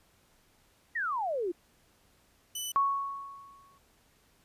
sine exponential sweep, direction down, 1957 to 329.6 Hz, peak -29 dBFS, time 0.95-1.52 s, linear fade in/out 10 ms
15% pulse tone, 2989 Hz, F#7, 17 cents sharp, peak -27 dBFS, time 2.55-2.72 s, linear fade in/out 5 ms
sine tone with exponential decay, 1108.7 Hz, C#6, in tune, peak -21 dBFS, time 2.76-3.78 s, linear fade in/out 0 ms, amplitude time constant 220 ms
effects pink hiss -66 dBFS RMS until 4.44 s + resampled to 32000 Hz

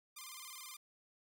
5% pulse tone with vibrato, 1117 Hz, C#6, 13 cents sharp, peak -36 dBFS, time 0.16-0.77 s, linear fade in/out 10 ms, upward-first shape square, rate 19 Hz, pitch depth 120 cents each way, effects none

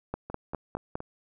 two click trains, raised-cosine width 1 ms, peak -17 / -24 dBFS, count 5 / 4, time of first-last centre 0.14-0.955 / 0.3-1.004 s, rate 4.91 / 4.26 Hz, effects none

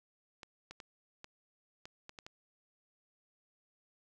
clicks, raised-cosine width 0.2 ms, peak -30 dBFS, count 8, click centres 0.432 / 0.71 / 0.802 / 1.244 / 1.855 / 2.094 / 2.188 / 2.265 s, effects 11-bit

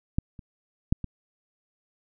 clicks, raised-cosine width 5 ms, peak -11 / -30 / -8 / -20 dBFS, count 4, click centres 0.185 / 0.392 / 0.925 / 1.043 s, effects none

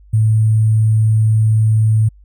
sine tone with sample-and-hold, 109.5 Hz, A2, 8 cents flat, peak -9 dBFS, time 0.13-2.09 s, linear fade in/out 10 ms, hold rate 8820 Hz, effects added 50 Hz sine -41 dBFS peak until 2.24 s

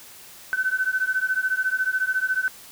sine beating tone pair, 1513 / 1527 Hz, F#6 / G6, +38 / -46 cents, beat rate 14 Hz, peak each -24 dBFS, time 0.53-2.48 s, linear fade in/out 0 ms, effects white hiss -45 dBFS RMS until 2.71 s

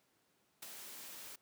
white noise with ADSR envelope, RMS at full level -44 dBFS, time 0.62-1.36 s, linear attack 9 ms, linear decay 8 ms, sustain -6 dB, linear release 9 ms, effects pink hiss -75 dBFS RMS until 1.41 s + high-pass 150 Hz 12 dB/octave

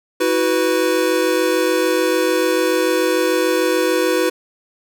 square chord, E suspended second, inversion none, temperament equal with one note detuned, 323.2 / 370 / 493.9 Hz, E4 / F#4 / B4, -34 / 0 / 0 cents, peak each -21 / -20 / -19 dBFS, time 0.2-4.3 s, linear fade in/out 10 ms, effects none

